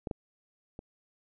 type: clicks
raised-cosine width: 2 ms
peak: -21 / -20 / -28 dBFS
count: 3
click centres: 0.072 / 0.112 / 0.791 s
effects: none